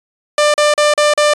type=tone bursts; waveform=sawtooth; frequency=595 Hz; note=D5; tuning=22 cents sharp; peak=-5 dBFS; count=5; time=0.38-1.336 s; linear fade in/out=2 ms; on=160 ms; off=39 ms; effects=resampled to 22050 Hz